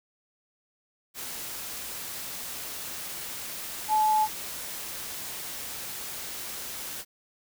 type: tone in noise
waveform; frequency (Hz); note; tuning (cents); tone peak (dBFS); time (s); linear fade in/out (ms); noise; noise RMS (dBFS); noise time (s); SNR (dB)
sine; 861; A5; -38; -20; 3.88-4.28; 50; white; -37; 1.14-7.05; +14
effects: none